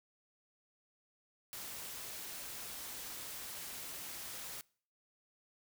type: noise with amplitude modulation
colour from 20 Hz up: white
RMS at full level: -44 dBFS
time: 1.53-4.61 s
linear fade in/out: 0 ms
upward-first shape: sine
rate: 241 Hz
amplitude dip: 35%
effects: noise-tail reverb RT60 0.5 s tail -24 dB re dry